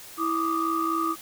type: tone cluster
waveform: sine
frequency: 328.4 / 1168 / 1232 Hz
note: E4 / D6 / D#6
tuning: -6 / -10 / -17 cents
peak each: -27 dBFS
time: 0.17-1.16 s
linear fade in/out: 50 ms
effects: tanh soft clip ceiling -15 dBFS + white hiss -44 dBFS RMS until 1.21 s